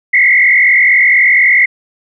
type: tone with frequency modulation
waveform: sine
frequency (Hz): 2072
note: C7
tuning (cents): -17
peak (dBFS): -5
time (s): 0.13-1.66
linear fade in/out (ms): 10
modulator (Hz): 44.2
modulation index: 2.7
effects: none

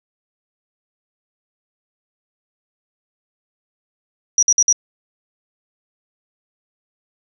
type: tone bursts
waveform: sine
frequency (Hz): 5800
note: F#8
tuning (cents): -35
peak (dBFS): -10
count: 4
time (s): 4.38-4.727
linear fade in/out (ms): 2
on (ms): 47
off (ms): 53
effects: none

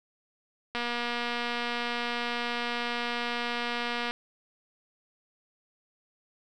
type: click train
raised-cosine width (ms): 0.3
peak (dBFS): -16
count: 804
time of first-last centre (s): 0.75-4.11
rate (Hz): 239
effects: none

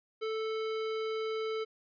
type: tone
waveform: square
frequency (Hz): 440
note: A4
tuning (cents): 0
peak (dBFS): -33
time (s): 0.21-1.65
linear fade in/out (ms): 20
effects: resampled to 11025 Hz

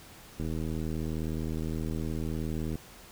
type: click train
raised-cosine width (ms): 3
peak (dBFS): -22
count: 188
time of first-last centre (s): 0.4-2.755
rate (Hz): 79.4
effects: pink hiss -51 dBFS RMS until 3.11 s

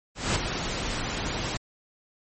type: noise with ADSR envelope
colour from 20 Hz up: pink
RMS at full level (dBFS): -23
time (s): 0.15-1.57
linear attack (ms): 210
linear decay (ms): 9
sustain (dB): -7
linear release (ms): 3
effects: MP3 32 kbps

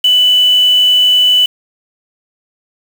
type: tone with quantisation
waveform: sine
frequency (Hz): 2984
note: F#7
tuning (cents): +14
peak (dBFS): -6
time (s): 0.04-1.46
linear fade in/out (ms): 5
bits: 4
effects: none

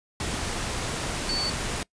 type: tone in noise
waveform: sine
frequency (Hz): 4489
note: C#8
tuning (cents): +21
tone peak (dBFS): -26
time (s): 1.29-1.5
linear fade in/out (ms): 2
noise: pink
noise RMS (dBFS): -30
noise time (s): 0.2-1.83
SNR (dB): +1
effects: noise-tail reverb RT60 0.1 s tail -23 dB re dry + resampled to 22050 Hz

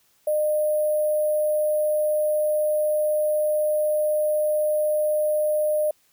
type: tone with sample-and-hold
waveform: sine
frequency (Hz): 608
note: D#5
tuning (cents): -40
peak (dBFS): -19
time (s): 0.27-5.91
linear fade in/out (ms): 5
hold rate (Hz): 11025
effects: white hiss -63 dBFS RMS until 6.12 s

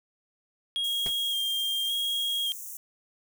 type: tone with vibrato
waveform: triangle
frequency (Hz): 3241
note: G#7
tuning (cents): -43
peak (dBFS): -25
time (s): 0.76-2.52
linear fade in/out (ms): 0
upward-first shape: square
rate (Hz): 0.88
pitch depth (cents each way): 20
type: high-pass noise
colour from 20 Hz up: white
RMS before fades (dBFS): -40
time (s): 0.84-2.77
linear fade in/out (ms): 2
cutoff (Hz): 5900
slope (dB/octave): 96
type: noise with exponential decay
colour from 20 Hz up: pink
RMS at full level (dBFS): -33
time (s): 1.06-1.15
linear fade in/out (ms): 0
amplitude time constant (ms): 18
effects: none

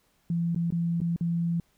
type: tone with dropouts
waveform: sine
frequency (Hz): 169.4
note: E3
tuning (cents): +48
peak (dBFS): -24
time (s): 0.3-1.6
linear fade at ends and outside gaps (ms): 2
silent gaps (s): 0.548-0.56 / 0.705-0.723 / 1.004-1.015 / 1.162-1.209
effects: pink hiss -68 dBFS RMS until 1.77 s

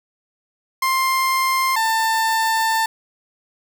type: tone pair in turn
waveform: 30% pulse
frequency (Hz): 1053 / 893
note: C6 / A5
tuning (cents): +11 / +25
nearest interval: minor third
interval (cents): 286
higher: first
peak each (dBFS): -14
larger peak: neither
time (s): 0.82-1.76 / 1.76-2.86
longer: second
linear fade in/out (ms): 5
effects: none

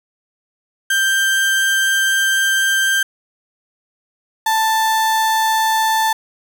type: tone pair in turn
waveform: 35% pulse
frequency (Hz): 1574 / 883.4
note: G6 / A5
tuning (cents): +7 / +7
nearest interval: minor seventh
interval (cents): 1000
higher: first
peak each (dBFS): -12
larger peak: neither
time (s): 0.9-3.03 / 4.46-6.13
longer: first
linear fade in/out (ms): 5
effects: none

